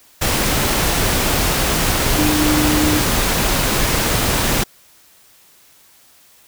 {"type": "tone in noise", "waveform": "sine", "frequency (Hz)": 302.3, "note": "D#4", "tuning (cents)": -50, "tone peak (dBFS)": -16, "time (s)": [2.18, 3], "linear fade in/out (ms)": 10, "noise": "pink", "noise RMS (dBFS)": -17, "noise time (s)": [0.21, 4.64], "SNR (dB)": -2, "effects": ["white hiss -50 dBFS RMS until 6.47 s"]}